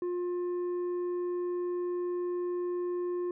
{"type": "tone with tanh clipping", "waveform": "sine", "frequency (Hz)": 354.6, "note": "F4", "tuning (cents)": 26, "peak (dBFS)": -31, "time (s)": [0.02, 3.31], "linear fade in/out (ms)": 2, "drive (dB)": 5, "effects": []}